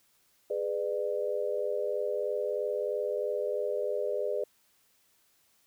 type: chord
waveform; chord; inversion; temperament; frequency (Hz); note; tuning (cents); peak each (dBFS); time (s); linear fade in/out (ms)
sine; G# diminished; none; just; 415.3 / 498.4 / 598; G#4 / B4 / D5; 0 / +16 / +31; -33; 0.5-4.44; 5
effects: white hiss -68 dBFS RMS until 5.66 s